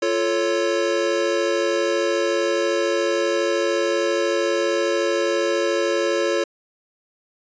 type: chord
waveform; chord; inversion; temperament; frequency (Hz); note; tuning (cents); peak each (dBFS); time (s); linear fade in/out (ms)
square; F augmented; none; equal with one note detuned; 347 / 440 / 554.4; F4 / A4 / C#5; -11 / 0 / 0; -24 / -25 / -23; 0.02-6.44; 5
effects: resampled to 16000 Hz

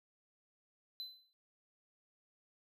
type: tone with exponential decay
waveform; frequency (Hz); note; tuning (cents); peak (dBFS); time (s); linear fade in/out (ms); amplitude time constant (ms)
triangle; 4034; B7; +36; -38; 1-1.33; 0; 70
effects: none

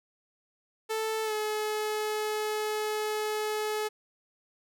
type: tone with pitch glide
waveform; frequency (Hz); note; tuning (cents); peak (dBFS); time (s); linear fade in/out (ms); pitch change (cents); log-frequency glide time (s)
sawtooth; 440 to 427.2; A4 to G#4; 0 to +49; -25; 0.89-3.89; 20; -51; 1.24-1.33
effects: none

